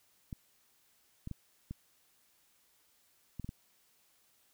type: clicks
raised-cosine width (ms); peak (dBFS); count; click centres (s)
5; -28; 7; 0.328 / 1.274 / 1.313 / 1.71 / 3.397 / 3.445 / 3.491
effects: white hiss -70 dBFS RMS until 4.53 s